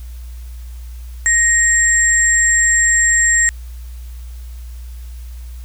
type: tone pair together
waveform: sine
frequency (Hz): 1873 / 7492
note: A#6 / A#8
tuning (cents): +8 / +8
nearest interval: 2 octaves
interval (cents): 2400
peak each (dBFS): -13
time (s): 1.26-3.49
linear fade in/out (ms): 0
effects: added 60 Hz sine -28 dBFS peak until 5.64 s + white hiss -48 dBFS RMS until 5.64 s